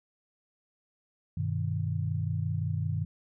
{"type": "chord", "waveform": "sine", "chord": "G augmented", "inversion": "none", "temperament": "equal", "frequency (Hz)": [98, 123.47, 155.56], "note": ["G2", "B2", "D#3"], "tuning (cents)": [0, 0, 0], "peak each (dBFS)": [-31, -34, -32], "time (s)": [1.37, 3.05], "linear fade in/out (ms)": 5, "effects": []}